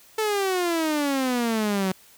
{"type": "exponential sweep", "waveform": "sawtooth", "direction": "down", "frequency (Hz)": [442.2, 185], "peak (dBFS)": -18, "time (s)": [0.18, 1.92], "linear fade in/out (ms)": 5, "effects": ["white hiss -53 dBFS RMS until 2.17 s"]}